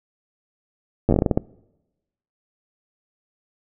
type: slowing click train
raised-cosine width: 2 ms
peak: -4 dBFS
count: 11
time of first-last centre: 1.09-1.375 s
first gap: 9 ms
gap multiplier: 1.24
effects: noise-tail reverb RT60 1.0 s tail -24 dB re dry